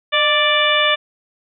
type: harmonic tone with a mistuned harmonic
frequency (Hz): 587.3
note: D5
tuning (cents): 0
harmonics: 1 / 2 / 3 / 4 / 5 / 6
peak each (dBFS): -20 / -20 / -20 / -20 / -20 / -20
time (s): 0.12-0.96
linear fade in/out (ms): 20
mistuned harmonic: 1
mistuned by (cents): +50
effects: none